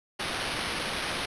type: noise with sample-and-hold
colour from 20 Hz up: white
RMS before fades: -32 dBFS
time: 0.19-1.26 s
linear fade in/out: 10 ms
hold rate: 7350 Hz
effects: resampled to 24000 Hz